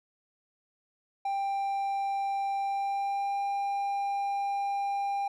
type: tone with pitch glide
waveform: triangle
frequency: 790 to 798.7 Hz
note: G5 to G5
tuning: +13 to +32 cents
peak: -26 dBFS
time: 1.25-5.28 s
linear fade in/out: 5 ms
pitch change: +19 cents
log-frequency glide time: 2.59-3.4 s
effects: none

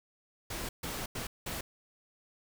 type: noise bursts at uneven times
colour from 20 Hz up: pink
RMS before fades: -38 dBFS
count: 4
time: 0.5-0.69 / 0.83-1.06 / 1.15-1.27 / 1.46-1.61 s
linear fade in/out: 5 ms
effects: none

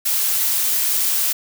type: noise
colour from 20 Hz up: blue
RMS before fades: -19 dBFS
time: 0.05-1.33 s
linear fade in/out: 10 ms
effects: none

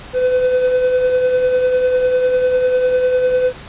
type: tone with tremolo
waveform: triangle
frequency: 505 Hz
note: B4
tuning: 39 cents sharp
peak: -8 dBFS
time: 0.13-3.53 s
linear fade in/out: 50 ms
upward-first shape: triangle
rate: 10 Hz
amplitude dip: 45%
effects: pink hiss -35 dBFS RMS until 3.68 s + resampled to 8000 Hz

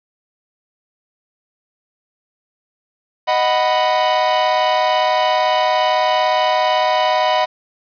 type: chord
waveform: 45% pulse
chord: B major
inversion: first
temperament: equal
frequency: 622.3 / 740 / 987.8 Hz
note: D#5 / F#5 / B5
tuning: 0 / 0 / 0 cents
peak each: -18 dBFS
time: 3.27-7.46 s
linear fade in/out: 20 ms
effects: resampled to 11025 Hz + 7-bit

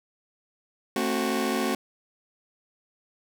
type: chord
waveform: sawtooth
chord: F# diminished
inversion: first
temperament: just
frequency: 222 / 266.4 / 370 Hz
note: A3 / C4 / F#4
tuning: +16 / +31 / 0 cents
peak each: -25 dBFS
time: 0.96-1.75 s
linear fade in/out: 2 ms
effects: none

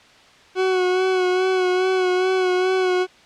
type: tone with vibrato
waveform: 40% pulse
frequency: 370 Hz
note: F#4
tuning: in tune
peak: -16 dBFS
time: 0.55-3.07 s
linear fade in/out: 50 ms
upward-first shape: sine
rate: 2.4 Hz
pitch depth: 30 cents each way
effects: white hiss -49 dBFS RMS until 3.25 s + low-pass 4000 Hz 12 dB/octave

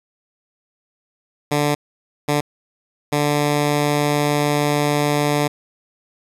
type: tone bursts at uneven times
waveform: 10% pulse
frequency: 146.83 Hz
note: D3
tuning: in tune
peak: -8 dBFS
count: 3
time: 1.51-1.75 / 2.28-2.41 / 3.12-5.48 s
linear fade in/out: 10 ms
effects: resampled to 32000 Hz

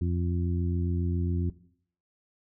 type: harmonic tone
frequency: 87.31 Hz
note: F2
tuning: in tune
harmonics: 1 / 2 / 3 / 4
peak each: -26 / -32 / -36 / -38 dBFS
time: 0.01-1.5 s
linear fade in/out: 5 ms
effects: noise-tail reverb RT60 0.6 s tail -17 dB re dry

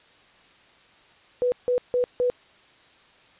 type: tone bursts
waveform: sine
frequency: 493.9 Hz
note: B4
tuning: in tune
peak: -19 dBFS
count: 4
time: 1.42-2.3 s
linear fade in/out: 0 ms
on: 100 ms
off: 160 ms
effects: white hiss -55 dBFS RMS until 3.39 s + resampled to 8000 Hz

